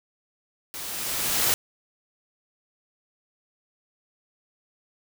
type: noise with level ramp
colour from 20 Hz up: white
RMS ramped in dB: -36 to -21 dBFS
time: 0.74-1.54 s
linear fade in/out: 0 ms
effects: none